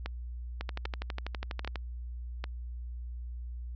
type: two click trains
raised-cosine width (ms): 0.3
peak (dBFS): -20 / -20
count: 4 / 15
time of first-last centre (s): 0.06-2.441 / 0.61-1.758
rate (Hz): 1.26 / 12.2
effects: added 60 Hz sine -37 dBFS peak until 3.75 s + resampled to 16000 Hz